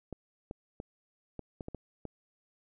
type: clicks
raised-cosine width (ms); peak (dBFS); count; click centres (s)
2; -26; 8; 0.127 / 0.511 / 0.801 / 1.393 / 1.608 / 1.684 / 1.747 / 2.053
effects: none